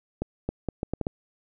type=accelerating click train; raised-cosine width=2 ms; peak=-14 dBFS; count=7; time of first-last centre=0.22-1.069 s; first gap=270 ms; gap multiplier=0.73; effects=none